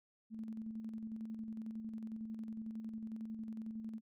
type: tone with tremolo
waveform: sine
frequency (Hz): 221.3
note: A3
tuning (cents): +10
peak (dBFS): -40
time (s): 0.3-4.01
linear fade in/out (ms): 50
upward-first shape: square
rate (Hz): 11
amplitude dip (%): 40
effects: none